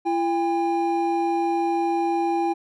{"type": "tone pair together", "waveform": "triangle", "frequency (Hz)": [338.4, 804.9], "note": ["E4", "G5"], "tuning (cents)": [45, 46], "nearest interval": "octave + minor third", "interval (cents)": 1501, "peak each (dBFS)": -21, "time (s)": [0.05, 2.54], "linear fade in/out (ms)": 20, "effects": []}